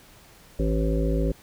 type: harmonic tone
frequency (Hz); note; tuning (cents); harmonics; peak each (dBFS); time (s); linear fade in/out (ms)
54.4; A1; -19; 1 / 3 / 5 / 7 / 9 / 10; -23 / -28 / -30 / -31 / -33 / -33; 0.59-1.32; 5
effects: pink hiss -52 dBFS RMS until 1.42 s